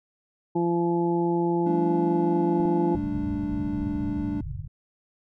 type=harmonic tone; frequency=171.3 Hz; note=F3; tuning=33 cents flat; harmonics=1 / 2 / 3 / 4 / 5; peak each=-27 / -23 / -37 / -38 / -30 dBFS; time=0.55-2.96 s; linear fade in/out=10 ms
type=chord; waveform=triangle; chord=G suspended second; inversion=none; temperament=equal; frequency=196 / 220 / 293.7 Hz; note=G3 / A3 / D4; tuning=0 / 0 / 0 cents; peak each=-31 / -32 / -26 dBFS; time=1.66-4.41 s; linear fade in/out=5 ms
type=clicks; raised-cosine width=2 ms; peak=-25 dBFS; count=2; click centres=2.601 / 2.655 s
type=low-pass noise; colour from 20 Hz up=white; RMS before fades=-34 dBFS; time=2.94-4.68 s; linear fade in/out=10 ms; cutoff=150 Hz; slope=96 dB/octave
effects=none